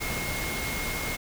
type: tone in noise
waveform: sine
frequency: 2152 Hz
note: C7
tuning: 48 cents sharp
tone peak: -34 dBFS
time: 0-1.17 s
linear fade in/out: 20 ms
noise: pink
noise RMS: -32 dBFS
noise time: 0-1.17 s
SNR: -5 dB
effects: none